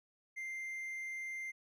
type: tone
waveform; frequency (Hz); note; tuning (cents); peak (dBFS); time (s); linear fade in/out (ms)
triangle; 2093; C7; 0; -38; 0.36-1.52; 20
effects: none